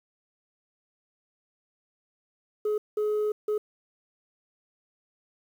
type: tone bursts at uneven times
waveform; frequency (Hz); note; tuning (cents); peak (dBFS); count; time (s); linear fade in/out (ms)
sine; 423.1; G#4; +32; -21; 3; 2.65-2.78 / 2.97-3.32 / 3.48-3.58; 5
effects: tanh soft clip ceiling -23 dBFS + 9-bit